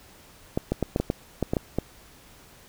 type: clicks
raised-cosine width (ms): 2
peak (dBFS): -10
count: 10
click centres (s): 0.575 / 0.72 / 0.827 / 0.961 / 1 / 1.101 / 1.427 / 1.535 / 1.568 / 1.786
effects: pink hiss -52 dBFS RMS until 2.68 s